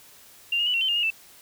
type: tone with pitch steps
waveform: sine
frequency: 2785 / 2852 / 2962 / 2737 / 3079 / 2822 / 2859 / 2653 Hz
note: F7 / F7 / F#7 / F7 / G7 / F7 / F7 / E7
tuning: -5 / +36 / +1 / -36 / -32 / +17 / +40 / +10 cents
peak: -21 dBFS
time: 0.52-1.104 s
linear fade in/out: 5 ms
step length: 73 ms
effects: white hiss -51 dBFS RMS until 1.41 s